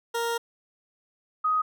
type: tone pair in turn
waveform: 20% pulse / sine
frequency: 466.2 / 1253.3 Hz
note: A#4 / D#6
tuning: 0 / +12 cents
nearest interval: octave + perfect fourth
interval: 1712 cents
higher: second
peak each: -21 dBFS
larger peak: neither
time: 0.14-0.38 / 1.44-1.62 s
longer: first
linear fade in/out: 10 ms
effects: none